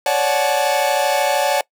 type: chord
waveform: 45% pulse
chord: D major seventh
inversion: third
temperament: equal with one note detuned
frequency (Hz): 554.4 / 587.3 / 740 / 862.9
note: C#5 / D5 / F#5 / A5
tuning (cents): 0 / 0 / 0 / -34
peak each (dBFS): -21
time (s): 0.06-1.61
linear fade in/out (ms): 2
effects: noise-tail reverb RT60 0.1 s tail -23 dB re dry